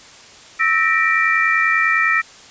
sine tone cluster, 1308 / 1830 / 1920 / 2351 Hz, E6 / A#6 / B6 / D7, -14 / -32 / -49 / +1 cents, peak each -19 dBFS, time 0.59-2.22 s, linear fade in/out 20 ms, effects white hiss -42 dBFS RMS until 2.5 s + resampled to 16000 Hz

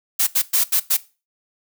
blue noise bursts at uneven times, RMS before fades -17 dBFS, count 5, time 0.19-0.27 / 0.35-0.42 / 0.53-0.64 / 0.72-0.8 / 0.9-0.97 s, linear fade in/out 10 ms, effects noise-tail reverb RT60 0.3 s tail -18 dB re dry

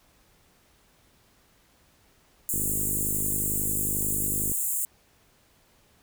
pink high-pass noise, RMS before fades -28 dBFS, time 2.49-4.85 s, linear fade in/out 0 ms, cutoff 7100 Hz, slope 96 dB/octave
click train, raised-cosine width 3 ms, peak -22 dBFS, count 102, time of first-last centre 2.54-4.517 s, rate 51.1 Hz
effects pink hiss -62 dBFS RMS until 6.02 s

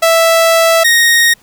sawtooth tone pair in turn, 659.3 / 1864.8 Hz, E5 / A#6, 0 / 0 cents, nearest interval octave + tritone, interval 1800 cents, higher second, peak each -3 dBFS, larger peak neither, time 0.02-0.84 / 0.84-1.34 s, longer first, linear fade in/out 10 ms, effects pink hiss -48 dBFS RMS until 1.42 s

